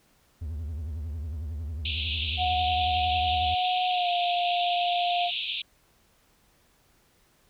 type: tone with vibrato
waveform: triangle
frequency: 77.7 Hz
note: D#2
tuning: 2 cents flat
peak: -29 dBFS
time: 0.41-3.55 s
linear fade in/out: 10 ms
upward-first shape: triangle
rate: 11 Hz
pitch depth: 210 cents each way
type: band-pass noise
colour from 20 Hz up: white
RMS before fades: -32 dBFS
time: 1.85-5.62 s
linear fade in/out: 5 ms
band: 2500 to 3800 Hz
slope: 96 dB/octave
type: tone with pitch glide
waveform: sine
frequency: 730 to 703.5 Hz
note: F#5 to F5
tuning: -24 to +12 cents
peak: -24 dBFS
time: 2.37-5.31 s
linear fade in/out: 50 ms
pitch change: -64 cents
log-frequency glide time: 3.9-4.08 s
effects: pink hiss -64 dBFS RMS until 7.49 s